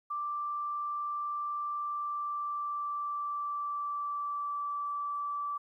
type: tone with pitch glide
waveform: sine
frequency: 1176 to 1160.5 Hz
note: D6 to D6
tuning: +2 to -21 cents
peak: -32 dBFS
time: 0.1-5.58 s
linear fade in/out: 10 ms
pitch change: -23 cents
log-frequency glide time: 1.78-4.64 s
effects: 12-bit